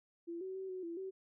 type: tone with pitch steps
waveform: sine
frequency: 339.3 / 377.2 / 381.3 / 370.8 / 337.2 / 381.1 Hz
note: F4 / F#4 / G4 / F#4 / E4 / G4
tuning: -50 / +33 / -48 / +4 / +39 / -49 cents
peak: -40 dBFS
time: 0.27-1.11 s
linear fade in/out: 20 ms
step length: 140 ms
effects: none